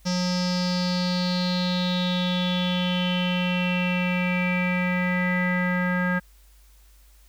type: tone with low-pass filter sweep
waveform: square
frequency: 180 Hz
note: F#3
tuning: 47 cents flat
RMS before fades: -24 dBFS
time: 0.05-6.2 s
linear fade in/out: 20 ms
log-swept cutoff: 5500 to 1700 Hz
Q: 7.8
effects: added 50 Hz sine -51 dBFS peak until 7.28 s + white hiss -60 dBFS RMS until 7.28 s